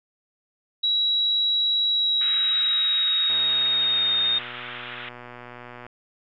sine tone with pitch glide, 3883 to 3691 Hz, B7 to A#7, -30 to -18 cents, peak -19 dBFS, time 0.83-4.39 s, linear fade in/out 10 ms, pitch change -88 cents, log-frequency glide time 1.9-4.18 s
pink band-pass noise, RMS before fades -37 dBFS, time 2.21-5.09 s, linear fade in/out 2 ms, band 1200 to 3600 Hz, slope 96 dB/octave
click train, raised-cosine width 0.5 ms, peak -25 dBFS, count 314, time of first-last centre 3.3-5.866 s, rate 122 Hz
effects none

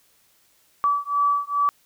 sine beating tone pair, 1149 / 1151.4 Hz, D6 / D6, -38 / -35 cents, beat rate 2.4 Hz, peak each -22 dBFS, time 0.84-1.69 s, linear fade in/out 0 ms, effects white hiss -61 dBFS RMS until 1.85 s

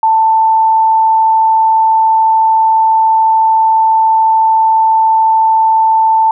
sine tone, 887 Hz, A5, 14 cents sharp, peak -6 dBFS, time 0.03-6.31 s, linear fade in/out 2 ms, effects none

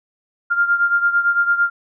sine beating tone pair, 1396.9 / 1405.8 Hz, F6 / F6, 0 / +11 cents, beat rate 8.9 Hz, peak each -15 / -20 dBFS, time 0.5-1.7 s, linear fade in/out 20 ms, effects none

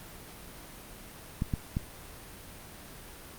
clicks, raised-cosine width 5 ms, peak -16 dBFS, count 3, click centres 1.421 / 1.538 / 1.769 s, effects pink hiss -47 dBFS RMS until 3.38 s + Opus 32 kbps

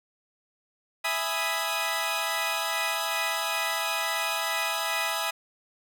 15% pulse chord, E major seventh, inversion none, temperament equal, 659.3 / 830.6 / 987.8 / 1244.5 Hz, E5 / G#5 / B5 / D#6, 0 / 0 / 0 / 0 cents, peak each -26 dBFS, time 1.04-5.31 s, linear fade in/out 10 ms, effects none

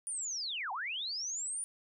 sine linear two-way sweep, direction down then up, 9580 to 726 to 9580 Hz, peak -35 dBFS, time 0.07-1.64 s, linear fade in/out 0 ms, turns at 0.72 s, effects none

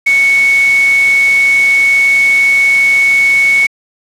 sine tone in noise, 2217 Hz, C#7, in tune, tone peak -6 dBFS, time 0.06-3.67 s, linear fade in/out 10 ms, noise white, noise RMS -23 dBFS, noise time 0.06-3.67 s, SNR +14 dB, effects low-pass 8000 Hz 12 dB/octave

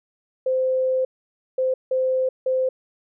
sine tone bursts at uneven times, 518 Hz, C5, 17 cents flat, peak -18 dBFS, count 4, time 0.46-1.05 / 1.58-1.74 / 1.91-2.29 / 2.46-2.69 s, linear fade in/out 5 ms, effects none

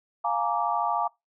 sine chord, Bb dominant seventh, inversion second, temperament just, 699.2 / 839.1 / 932.3 / 1165.4 Hz, F5 / Ab5 / Bb5 / D6, +2 / +18 / 0 / -14 cents, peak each -29 dBFS, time 0.24-1.08 s, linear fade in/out 10 ms, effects noise-tail reverb RT60 0.2 s tail -24 dB re dry

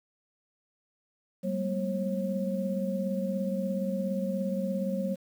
sine tone cluster, 191.9 / 209 / 235.8 / 540 Hz, G3 / G#3 / A#3 / C#5, -37 / +11 / +20 / -45 cents, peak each -30 / -38 / -37 / -33 dBFS, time 1.43-5.16 s, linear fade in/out 20 ms, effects 9-bit

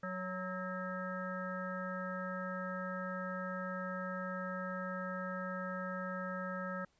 harmonic tone with a mistuned harmonic, 185 Hz, F#3, in tune, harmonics 1 / 3 / 5 / 7 / 9 / 10, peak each -42 / -43 / -53 / -43 / -46 / -52 dBFS, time 0.03-6.85 s, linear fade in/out 5 ms, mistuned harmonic 9, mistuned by -51 cents, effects pink hiss -74 dBFS RMS until 6.99 s + resampled to 16000 Hz

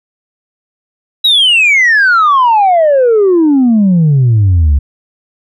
sine exponential sweep, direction down, 3925 to 67.2 Hz, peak -3 dBFS, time 1.24-4.79 s, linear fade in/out 10 ms, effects tanh soft clip ceiling -3 dBFS

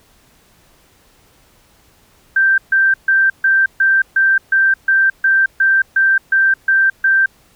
sine tone bursts, 1568 Hz, G6, in tune, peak -9 dBFS, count 14, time 2.36-7.26 s, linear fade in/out 5 ms, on 220 ms, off 140 ms, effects pink hiss -52 dBFS RMS until 7.55 s

